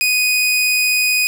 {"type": "tone", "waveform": "sawtooth", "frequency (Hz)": 2489, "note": "D#7", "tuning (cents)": 0, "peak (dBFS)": -10, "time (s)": [0.01, 1.27], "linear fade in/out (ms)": 0, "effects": []}